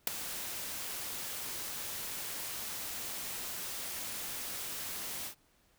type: noise with ADSR envelope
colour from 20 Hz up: white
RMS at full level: -25 dBFS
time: 0.07-5.35 s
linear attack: 4 ms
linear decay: 6 ms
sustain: -15 dB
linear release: 92 ms
effects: pink hiss -69 dBFS RMS until 5.78 s